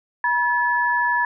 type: tone pair together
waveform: sine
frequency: 966 / 1721.2 Hz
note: B5 / A6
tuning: -39 / -39 cents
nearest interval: minor seventh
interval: 1000 cents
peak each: -20 dBFS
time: 0.24-1.25 s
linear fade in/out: 2 ms
effects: none

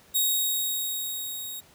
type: tone with level ramp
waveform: 5% pulse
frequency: 3772 Hz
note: A#7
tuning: 20 cents sharp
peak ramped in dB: -13 to -27 dBFS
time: 0.14-1.61 s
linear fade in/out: 20 ms
effects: pink hiss -56 dBFS RMS until 1.74 s + high-pass 60 Hz 12 dB/octave

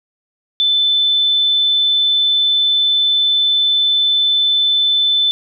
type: tone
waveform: sine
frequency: 3520 Hz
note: A7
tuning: in tune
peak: -11 dBFS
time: 0.6-5.31 s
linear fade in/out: 0 ms
effects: none

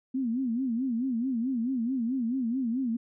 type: tone with vibrato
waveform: sine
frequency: 246.1 Hz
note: B3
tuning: 6 cents flat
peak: -26 dBFS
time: 0.14-2.97 s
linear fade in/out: 10 ms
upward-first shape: sine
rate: 4.6 Hz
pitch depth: 160 cents each way
effects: none

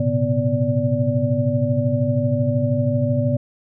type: tone cluster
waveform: sine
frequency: 110.1 / 122.9 / 135.8 / 247.5 / 579 Hz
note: A2 / B2 / C#3 / B3 / D5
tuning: +2 / -8 / -35 / +4 / -25 cents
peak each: -23 dBFS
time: 0-3.37 s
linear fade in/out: 5 ms
effects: none

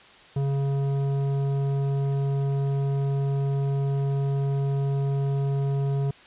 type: tone with tanh clipping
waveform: sine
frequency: 138.59 Hz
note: C#3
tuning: in tune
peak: -24 dBFS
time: 0.36-6.11 s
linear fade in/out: 5 ms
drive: 12 dB
effects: white hiss -50 dBFS RMS until 6.26 s + resampled to 8000 Hz

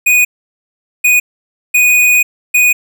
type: tone bursts at uneven times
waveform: square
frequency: 2477 Hz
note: D#7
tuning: 8 cents flat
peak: -7 dBFS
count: 4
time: 0.06-0.25 / 1.04-1.2 / 1.74-2.23 / 2.54-2.73 s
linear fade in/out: 10 ms
effects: none

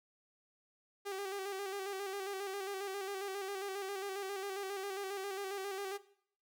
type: tone with vibrato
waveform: sawtooth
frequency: 392 Hz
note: G4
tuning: in tune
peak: -35 dBFS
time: 1.05-5.98 s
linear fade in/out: 20 ms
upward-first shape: square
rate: 7.4 Hz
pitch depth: 46 cents each way
effects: noise-tail reverb RT60 0.6 s tail -17 dB re dry

